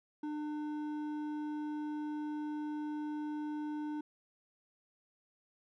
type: tone with hard clipping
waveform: sine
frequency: 300 Hz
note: D4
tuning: 37 cents sharp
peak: -38 dBFS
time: 0.23-4.01 s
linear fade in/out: 5 ms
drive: 8 dB
effects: none